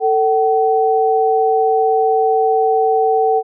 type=tone pair together; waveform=sine; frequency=445.2 / 760.7 Hz; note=A4 / F#5; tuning=+20 / +48 cents; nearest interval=major sixth; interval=928 cents; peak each=-14 dBFS; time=0-3.43 s; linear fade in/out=50 ms; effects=none